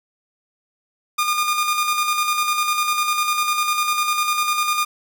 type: tone with tremolo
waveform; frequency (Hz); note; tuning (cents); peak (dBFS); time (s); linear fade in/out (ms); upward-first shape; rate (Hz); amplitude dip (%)
sawtooth; 1214; D#6; -43; -13; 1.18-4.85; 10; square; 10; 40
effects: none